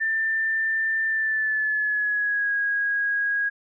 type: tone with pitch glide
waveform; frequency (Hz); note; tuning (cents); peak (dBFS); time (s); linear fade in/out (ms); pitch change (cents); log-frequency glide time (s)
sine; 1785 to 1646.3; A6 to G#6; +24 to -16; -21; 0-3.5; 20; -140; 1.06-2.52
effects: none